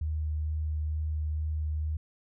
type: tone with vibrato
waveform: sine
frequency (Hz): 77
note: D#2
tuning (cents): -17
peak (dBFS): -28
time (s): 0.01-1.97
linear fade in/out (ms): 5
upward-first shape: sine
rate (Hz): 2.2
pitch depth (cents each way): 11
effects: none